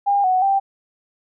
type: tone with pitch steps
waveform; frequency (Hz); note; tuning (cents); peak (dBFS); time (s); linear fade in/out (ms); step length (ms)
sine; 805 / 742 / 785; G5 / F#5 / G5; +46 / +5 / +2; -14; 0.06-0.6; 20; 180
effects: none